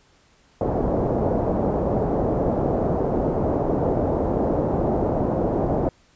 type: low-pass noise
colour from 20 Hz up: white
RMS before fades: -22 dBFS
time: 0.61-5.89 s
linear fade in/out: 2 ms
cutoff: 660 Hz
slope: 24 dB/octave
effects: pink hiss -58 dBFS RMS until 6.15 s + resampled to 16000 Hz